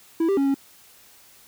triangle tone with pitch steps, 328.8 / 393.3 / 276.4 / 274.6 Hz, E4 / G4 / C#4 / C#4, -4 / +6 / -5 / -16 cents, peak -16 dBFS, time 0.2-0.544 s, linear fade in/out 5 ms, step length 86 ms, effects white hiss -52 dBFS RMS until 1.47 s

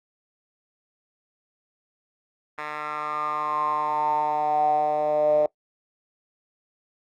10% pulse tone with band-pass filter sweep, 150.9 Hz, D3, 47 cents sharp, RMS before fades -24 dBFS, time 2.58-5.46 s, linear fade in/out 2 ms, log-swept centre 1500 to 580 Hz, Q 9.3, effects noise-tail reverb RT60 0.1 s tail -21 dB re dry + Opus 24 kbps

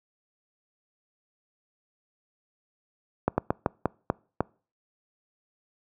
slowing click train, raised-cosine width 1 ms, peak -8 dBFS, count 7, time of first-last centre 3.28-4.406 s, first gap 100 ms, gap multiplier 1.25, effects noise-tail reverb RT60 0.4 s tail -26 dB re dry + high-pass 80 Hz 12 dB/octave

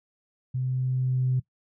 sine tone with level ramp, 128.5 Hz, C3, 31 cents flat, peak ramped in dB -25 to -20 dBFS, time 0.54-1.4 s, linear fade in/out 10 ms, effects noise-tail reverb RT60 0.1 s tail -19 dB re dry + tanh soft clip ceiling -16 dBFS

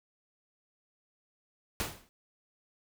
pink noise with exponential decay, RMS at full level -30 dBFS, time 1.8-2.09 s, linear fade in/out 0 ms, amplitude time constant 62 ms, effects none

